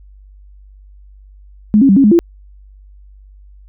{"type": "tone with pitch steps", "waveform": "sine", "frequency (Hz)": [211.2, 273.1, 195.5, 274.2, 209.4, 340.2], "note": ["G#3", "C#4", "G3", "C#4", "G#3", "F4"], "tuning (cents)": [29, -26, -4, -19, 15, -45], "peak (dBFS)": -5, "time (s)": [1.74, 2.19], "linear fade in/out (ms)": 0, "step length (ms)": 75, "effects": ["added 49 Hz sine -38 dBFS peak until 3.68 s"]}